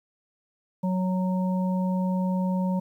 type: harmonic tone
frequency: 185 Hz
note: F#3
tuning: in tune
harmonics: 1 / 3 / 5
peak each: -23 / -34 / -35 dBFS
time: 0.83-2.8 s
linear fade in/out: 10 ms
effects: 10-bit